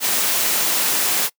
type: noise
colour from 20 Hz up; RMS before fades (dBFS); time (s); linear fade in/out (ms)
white; -19; 0-1.3; 50
effects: noise-tail reverb RT60 0.1 s tail -23 dB re dry + high-pass 200 Hz 12 dB/octave